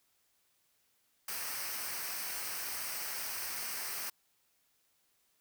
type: noise with comb filter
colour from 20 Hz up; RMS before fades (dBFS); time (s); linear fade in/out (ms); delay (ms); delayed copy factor
white; -39; 1.28-4.1; 5; 0.28; -0.6
effects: white hiss -74 dBFS RMS until 5.4 s